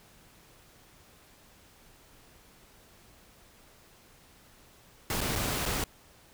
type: noise with dropouts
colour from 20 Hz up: pink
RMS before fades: -31 dBFS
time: 5.1-5.84 s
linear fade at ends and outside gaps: 2 ms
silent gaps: 5.207-5.212 / 5.355-5.358 / 5.655-5.659 s
effects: pink hiss -58 dBFS RMS until 6.33 s